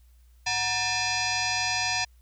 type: tone with frequency modulation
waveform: sine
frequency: 1576 Hz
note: G6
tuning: 9 cents sharp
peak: -24 dBFS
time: 0.46-2.05 s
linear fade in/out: 10 ms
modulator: 840 Hz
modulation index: 5.4
effects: added 60 Hz sine -53 dBFS peak until 2.21 s + white hiss -69 dBFS RMS until 2.21 s